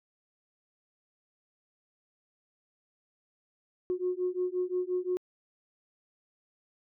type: beating tone pair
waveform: sine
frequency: 360.3 / 366 Hz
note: F#4 / F#4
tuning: -46 / -19 cents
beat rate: 5.7 Hz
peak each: -31 dBFS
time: 3.9-5.17 s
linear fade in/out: 0 ms
effects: tanh soft clip ceiling -21 dBFS